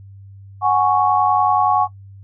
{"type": "chord", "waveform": "sine", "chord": "F# suspended second", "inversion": "none", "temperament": "equal", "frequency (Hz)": [740, 830.6, 1108.7], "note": ["F#5", "G#5", "C#6"], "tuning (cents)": [0, 0, 0], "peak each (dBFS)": -17, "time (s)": [0.61, 1.88], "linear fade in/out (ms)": 50, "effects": ["noise-tail reverb RT60 0.1 s tail -17 dB re dry", "added 98 Hz sine -37 dBFS peak until 2.23 s"]}